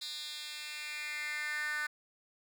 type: tone with high-pass filter sweep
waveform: 10% pulse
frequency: 300 Hz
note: D4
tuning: 37 cents sharp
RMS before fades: -39 dBFS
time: 0.01-1.87 s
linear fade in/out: 10 ms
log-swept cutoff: 3800 to 1600 Hz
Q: 4.7
effects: none